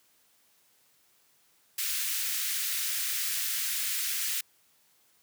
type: high-pass noise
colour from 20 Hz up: white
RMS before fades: -31 dBFS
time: 1.78-4.41 s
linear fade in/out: 5 ms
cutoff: 1600 Hz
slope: 24 dB/octave
effects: white hiss -66 dBFS RMS until 5.22 s + high-pass 80 Hz 12 dB/octave